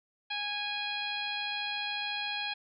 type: harmonic tone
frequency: 826 Hz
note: G#5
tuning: 10 cents flat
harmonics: 1 / 2 / 3 / 4 / 5 / 6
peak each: -40 / -40 / -37 / -38 / -40 / -52 dBFS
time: 0.3-2.54 s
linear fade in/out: 10 ms
effects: none